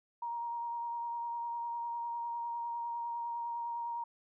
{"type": "tone with vibrato", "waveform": "sine", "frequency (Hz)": 940, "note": "A#5", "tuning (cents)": 14, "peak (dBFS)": -35, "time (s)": [0.22, 4.04], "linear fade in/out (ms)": 5, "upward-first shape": "sine", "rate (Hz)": 9.9, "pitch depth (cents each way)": 14, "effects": []}